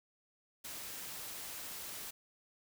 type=noise; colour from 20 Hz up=white; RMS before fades=-45 dBFS; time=0.64-2.11 s; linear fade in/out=10 ms; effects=none